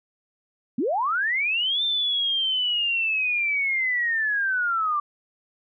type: linear two-way sweep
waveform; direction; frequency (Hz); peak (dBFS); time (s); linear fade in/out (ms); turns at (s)
sine; up then down; 207.7 to 3596 to 1162; -21; 0.78-5; 5; 1.83
effects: none